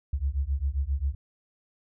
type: beating tone pair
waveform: sine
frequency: 65.6 / 73.1 Hz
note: C2 / D2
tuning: +5 / -7 cents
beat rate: 7.5 Hz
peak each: -28 dBFS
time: 0.13-1.15 s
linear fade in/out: 5 ms
effects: none